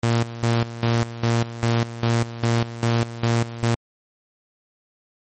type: tone with tremolo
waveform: sawtooth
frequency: 116.54 Hz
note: A#2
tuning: in tune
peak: -13 dBFS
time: 0.03-3.75 s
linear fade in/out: 5 ms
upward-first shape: square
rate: 2.5 Hz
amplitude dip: 80%
effects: MP3 32 kbps